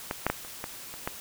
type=clicks; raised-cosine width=0.5 ms; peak=-14 / -9 / -10 / -28 / -18 / -27 / -14 dBFS; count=7; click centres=0.111 / 0.266 / 0.3 / 0.449 / 0.641 / 0.94 / 1.075 s; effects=white hiss -43 dBFS RMS until 1.2 s